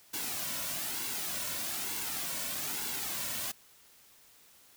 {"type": "noise with flanger", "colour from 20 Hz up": "white", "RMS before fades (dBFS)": -36, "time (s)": [0.13, 3.52], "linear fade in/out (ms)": 10, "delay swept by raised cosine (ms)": [1.6, 2.49], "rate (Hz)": 1.1, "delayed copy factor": -0.55, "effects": ["white hiss -60 dBFS RMS until 4.76 s"]}